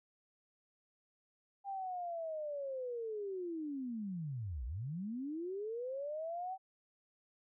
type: linear two-way sweep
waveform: sine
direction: down then up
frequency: 801 to 54.3 to 772 Hz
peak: -38 dBFS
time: 1.64-6.58 s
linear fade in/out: 50 ms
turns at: 4.65 s
effects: none